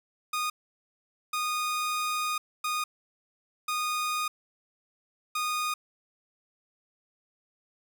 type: tone bursts at uneven times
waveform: sawtooth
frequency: 1233 Hz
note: D#6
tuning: 16 cents flat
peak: -24 dBFS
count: 5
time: 0.33-0.5 / 1.33-2.38 / 2.64-2.84 / 3.68-4.28 / 5.35-5.74 s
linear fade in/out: 5 ms
effects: none